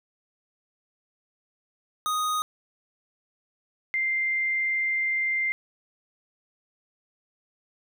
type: tone pair in turn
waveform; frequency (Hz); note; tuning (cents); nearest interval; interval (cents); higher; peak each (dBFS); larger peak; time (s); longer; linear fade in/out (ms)
square / sine; 1244.5 / 2093; D#6 / C7; 0 / 0; major sixth; 900; second; -25 / -23; second; 2.06-2.42 / 3.94-5.52; second; 0
effects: none